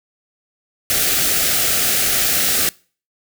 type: band-stop noise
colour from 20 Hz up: white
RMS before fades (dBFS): -17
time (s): 0.9-2.69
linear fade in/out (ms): 0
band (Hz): 810 to 1200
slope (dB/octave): 96
effects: noise-tail reverb RT60 0.4 s tail -24 dB re dry